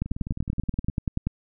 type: two click trains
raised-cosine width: 5 ms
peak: -12 / -21 dBFS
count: 14 / 17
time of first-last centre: 0.02-1.27 / 0.06-0.898 s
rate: 10.4 / 19.1 Hz
effects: none